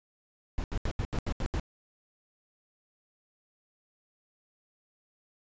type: noise bursts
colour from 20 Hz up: brown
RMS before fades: -30 dBFS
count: 8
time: 0.58-1.598 s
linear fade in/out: 0 ms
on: 59 ms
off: 78 ms
effects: resampled to 16000 Hz